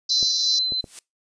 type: band-pass noise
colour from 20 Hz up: white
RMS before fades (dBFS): -26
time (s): 0.09-0.59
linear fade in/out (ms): 5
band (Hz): 4000 to 6000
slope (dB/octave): 96
type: tone with tremolo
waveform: sine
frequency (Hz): 4054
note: B7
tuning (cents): +45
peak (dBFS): -18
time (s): 0.1-0.81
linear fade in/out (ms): 5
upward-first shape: sine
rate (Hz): 2.8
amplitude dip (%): 40
type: clicks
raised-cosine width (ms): 2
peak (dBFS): -22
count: 3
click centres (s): 0.228 / 0.722 / 0.842
type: noise with exponential growth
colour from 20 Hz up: blue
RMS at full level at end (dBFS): -32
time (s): 0.74-0.99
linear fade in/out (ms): 2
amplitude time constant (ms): 53
effects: noise-tail reverb RT60 0.2 s tail -24 dB re dry + resampled to 22050 Hz